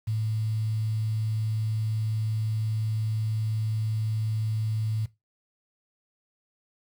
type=tone with quantisation; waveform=sine; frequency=109.3 Hz; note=A2; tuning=11 cents flat; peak=-25 dBFS; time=0.07-5.06 s; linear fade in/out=10 ms; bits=8; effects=noise-tail reverb RT60 0.2 s tail -17 dB re dry